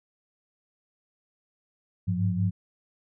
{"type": "tone cluster", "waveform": "sine", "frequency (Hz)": [99.5, 104.9, 177.8], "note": ["G2", "G#2", "F3"], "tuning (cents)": [26, 18, 31], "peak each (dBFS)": [-27, -29, -27], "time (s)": [2.07, 2.51], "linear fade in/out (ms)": 20, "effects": []}